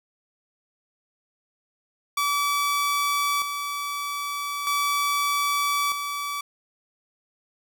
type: tone with tremolo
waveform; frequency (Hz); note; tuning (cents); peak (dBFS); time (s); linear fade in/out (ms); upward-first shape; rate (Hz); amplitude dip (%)
sawtooth; 1150; D6; -37; -18; 2.17-6.41; 5; square; 0.4; 50
effects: none